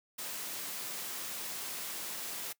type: noise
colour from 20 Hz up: white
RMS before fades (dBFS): -40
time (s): 0.18-2.53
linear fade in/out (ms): 10
effects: noise-tail reverb RT60 0.1 s tail -21 dB re dry + high-pass 150 Hz 12 dB/octave